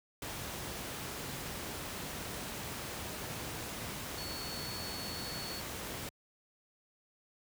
sine tone in noise, 4419 Hz, C#8, 6 cents flat, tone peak -43 dBFS, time 4.18-5.6 s, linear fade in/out 2 ms, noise pink, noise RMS -41 dBFS, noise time 0.22-6.09 s, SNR -5 dB, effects high-pass 60 Hz 12 dB/octave

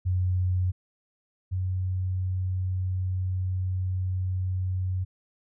sine tone pair in turn, 91.5 / 92.62 Hz, F#2 / F#2, -19 / +2 cents, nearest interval unison, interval 21 cents, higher second, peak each -22 / -25 dBFS, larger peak first, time 0.05-0.72 / 1.51-5.05 s, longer second, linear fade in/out 20 ms, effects none

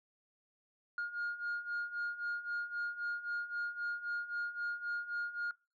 sine beating tone pair, 1420 / 1423.8 Hz, F6 / F6, +28 / +33 cents, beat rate 3.8 Hz, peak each -40 / -36 dBFS, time 0.98-5.51 s, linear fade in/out 2 ms, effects noise-tail reverb RT60 0.3 s tail -24 dB re dry + tanh soft clip ceiling -32 dBFS

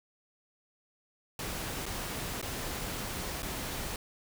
pink noise with dropouts, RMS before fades -37 dBFS, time 1.39-3.96 s, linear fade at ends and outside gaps 2 ms, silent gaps 1.857-1.863 / 2.415-2.426 / 3.423-3.429 s, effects none

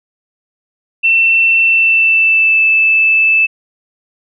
sine tone with pitch glide, 2688 to 2631 Hz, E7 to E7, +33 to -4 cents, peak -7 dBFS, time 1.03-3.47 s, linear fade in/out 20 ms, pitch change -37 cents, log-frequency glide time 1.62-2.62 s, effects none

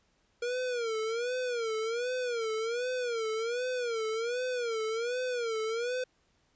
square tone with vibrato, 471.2 Hz, A#4, 19 cents sharp, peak -31 dBFS, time 0.42-6.04 s, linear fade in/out 5 ms, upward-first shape sine, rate 1.3 Hz, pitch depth 130 cents each way, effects pink hiss -71 dBFS RMS until 6.55 s + resampled to 16000 Hz

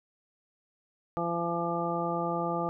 harmonic tone, 170.4 Hz, F3, 42 cents flat, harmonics 1 / 2 / 3 / 4 / 5 / 7, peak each -35 / -35 / -35 / -35 / -35 / -35 dBFS, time 1.17-2.69 s, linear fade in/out 0 ms, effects none

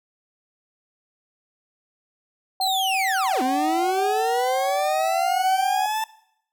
sine tone with vibrato, 761 Hz, F#5, 48 cents sharp, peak -22 dBFS, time 2.6-5.86 s, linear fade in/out 2 ms, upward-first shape triangle, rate 0.59 Hz, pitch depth 12 cents each way
40% pulse linear two-way sweep, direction down then up, 4239 to 251.3 to 887 Hz, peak -22 dBFS, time 2.61-6.04 s, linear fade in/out 2 ms, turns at 3.42 s
effects noise-tail reverb RT60 0.7 s tail -19 dB re dry

